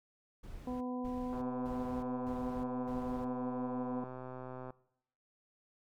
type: noise bursts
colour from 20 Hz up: brown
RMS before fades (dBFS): -48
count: 5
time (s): 0.43-3.25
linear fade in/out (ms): 10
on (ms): 380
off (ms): 230
type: harmonic tone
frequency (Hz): 250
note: B3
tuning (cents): +21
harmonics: 1 / 2 / 3 / 4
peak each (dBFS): -37 / -43 / -47 / -49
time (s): 0.67-4.04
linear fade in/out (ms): 2
type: click train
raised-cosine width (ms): 1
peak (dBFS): -32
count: 433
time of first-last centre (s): 1.33-4.705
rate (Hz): 128
effects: noise-tail reverb RT60 0.8 s tail -21 dB re dry